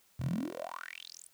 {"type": "tone with high-pass filter sweep", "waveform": "10% pulse", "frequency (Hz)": 41.93, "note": "E1", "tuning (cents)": 30, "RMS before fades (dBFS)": -39, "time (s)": [0.19, 1.28], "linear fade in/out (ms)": 10, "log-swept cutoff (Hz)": [100, 9700], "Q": 9.9, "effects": ["white hiss -67 dBFS RMS until 1.33 s"]}